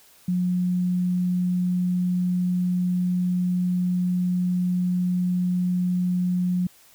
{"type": "tone", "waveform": "sine", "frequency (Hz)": 180, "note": "F#3", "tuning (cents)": -47, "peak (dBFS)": -20, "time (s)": [0.28, 6.67], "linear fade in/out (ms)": 5, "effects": ["white hiss -54 dBFS RMS until 6.94 s"]}